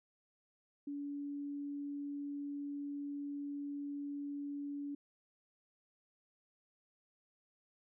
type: tone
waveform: sine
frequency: 285.8 Hz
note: D4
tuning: 47 cents flat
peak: -39 dBFS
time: 0.87-4.95 s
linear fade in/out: 5 ms
effects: none